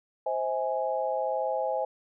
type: chord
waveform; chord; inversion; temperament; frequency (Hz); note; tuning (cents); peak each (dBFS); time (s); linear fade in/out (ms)
sine; C augmented; none; equal with one note detuned; 523.3 / 644.9 / 830.6; C5 / E5 / G#5; 0 / -38 / 0; -30 / -31 / -31; 0.26-1.85; 5
effects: none